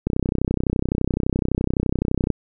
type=click train; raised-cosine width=3 ms; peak=-7 dBFS; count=72; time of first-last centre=0.07-2.303 s; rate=31.8 Hz; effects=none